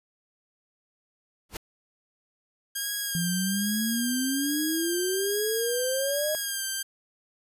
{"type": "noise with exponential growth", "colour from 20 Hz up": "pink", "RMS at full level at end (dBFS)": -28, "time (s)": [1.49, 1.57], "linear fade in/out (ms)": 5, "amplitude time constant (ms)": 17}
{"type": "tone with vibrato", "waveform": "5% pulse", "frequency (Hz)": 1610, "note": "G6", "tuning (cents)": 46, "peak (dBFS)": -18, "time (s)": [2.75, 6.83], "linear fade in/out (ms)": 10, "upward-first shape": "sine", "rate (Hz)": 1.2, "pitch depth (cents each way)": 44}
{"type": "exponential sweep", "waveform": "sine", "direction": "up", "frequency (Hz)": [167.4, 622.3], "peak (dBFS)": -26, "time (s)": [3.15, 6.35], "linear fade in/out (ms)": 0}
{"effects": ["resampled to 32000 Hz"]}